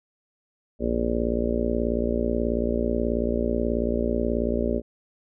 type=harmonic tone; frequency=58.4 Hz; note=A#1; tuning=4 cents sharp; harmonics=1 / 2 / 3 / 4 / 5 / 6 / 7 / 8 / 9 / 10; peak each=-29 / -39 / -38 / -27 / -33 / -32 / -29 / -35 / -33 / -31 dBFS; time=0.79-4.82 s; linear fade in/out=50 ms; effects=none